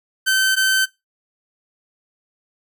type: tone pair in turn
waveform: sawtooth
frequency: 1540 / 1540 Hz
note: G6 / G6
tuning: -31 / -31 cents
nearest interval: unison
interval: 0 cents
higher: neither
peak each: -11 dBFS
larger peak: neither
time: 0.26-0.56 / 0.56-0.86 s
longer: neither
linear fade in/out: 20 ms
effects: noise-tail reverb RT60 0.2 s tail -20 dB re dry